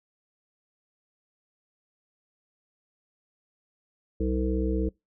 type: harmonic tone with a mistuned harmonic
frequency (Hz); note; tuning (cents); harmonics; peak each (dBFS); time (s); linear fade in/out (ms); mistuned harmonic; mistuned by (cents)
64; C2; -38; 1 / 3 / 5 / 7 / 8; -27 / -32 / -30 / -31 / -39; 4.2-4.89; 5; 8; -25
effects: noise-tail reverb RT60 0.2 s tail -24 dB re dry